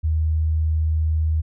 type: tone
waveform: sine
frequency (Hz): 78.8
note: D#2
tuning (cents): +23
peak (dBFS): -17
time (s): 0.03-1.42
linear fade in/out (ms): 20
effects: none